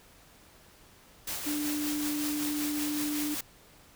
white noise with tremolo, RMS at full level -34 dBFS, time 1.27-3.41 s, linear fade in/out 5 ms, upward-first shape triangle, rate 5.3 Hz, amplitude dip 45%
sine tone, 296.7 Hz, D4, 18 cents sharp, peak -30 dBFS, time 1.46-3.35 s, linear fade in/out 10 ms
effects pink hiss -57 dBFS RMS until 3.95 s

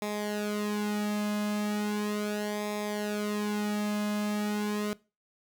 sawtooth tone with flanger, 208.7 Hz, G#3, 9 cents sharp, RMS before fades -31 dBFS, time 0.02-4.93 s, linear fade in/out 0 ms, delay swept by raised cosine 0.67 to 2.17 ms, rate 0.37 Hz, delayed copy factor -0.75, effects noise-tail reverb RT60 0.3 s tail -21 dB re dry

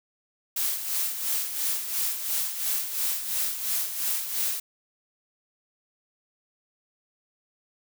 blue noise with tremolo, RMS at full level -26 dBFS, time 0.56-4.6 s, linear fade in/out 5 ms, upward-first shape sine, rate 2.9 Hz, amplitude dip 60%, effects none

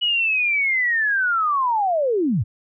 sine linear sweep, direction down, 2947 to 82.41 Hz, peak -17 dBFS, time 0.01-2.44 s, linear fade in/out 20 ms, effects none

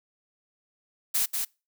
blue noise with echo, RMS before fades -25 dBFS, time 1.14-1.26 s, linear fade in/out 10 ms, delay 190 ms, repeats 1, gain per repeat -4 dB, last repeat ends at 1.45 s, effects noise-tail reverb RT60 0.3 s tail -26 dB re dry

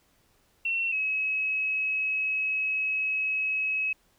sine tone pair in turn, 2711 / 2564 Hz, E7 / E7, +48 / -49 cents, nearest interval minor second, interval 97 cents, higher first, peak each -25 dBFS, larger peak neither, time 0.65-0.92 / 0.92-3.93 s, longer second, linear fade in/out 5 ms, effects pink hiss -66 dBFS RMS until 4.18 s

